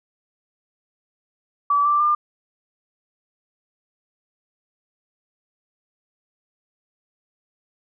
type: tone with pitch steps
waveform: sine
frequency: 1151 / 1174.5 / 1198.5 Hz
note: D6 / D6 / D6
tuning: -35 / 0 / +35 cents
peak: -15 dBFS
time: 1.7-2.15 s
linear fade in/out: 5 ms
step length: 150 ms
effects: none